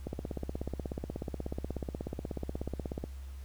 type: click train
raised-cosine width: 2 ms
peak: -22 dBFS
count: 50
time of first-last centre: 0.07-3.04 s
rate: 16.5 Hz
effects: added 67 Hz sine -41 dBFS peak until 3.44 s + pink hiss -60 dBFS RMS until 3.44 s